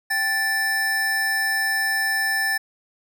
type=tone pair together; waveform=square; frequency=782.6 / 1760 Hz; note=G5 / A6; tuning=-3 / 0 cents; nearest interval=octave + major second; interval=1403 cents; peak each=-32 / -21 dBFS; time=0.1-2.58 s; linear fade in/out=10 ms; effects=none